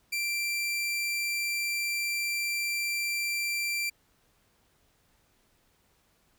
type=tone; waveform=sawtooth; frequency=2355 Hz; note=D7; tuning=4 cents sharp; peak=-25 dBFS; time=0.12-3.9 s; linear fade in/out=10 ms; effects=pink hiss -68 dBFS RMS until 6.38 s